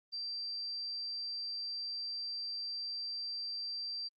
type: tone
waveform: sine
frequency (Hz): 4699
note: D8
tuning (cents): 0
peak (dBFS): -37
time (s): 0.12-4.09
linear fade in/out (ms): 20
effects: Opus 32 kbps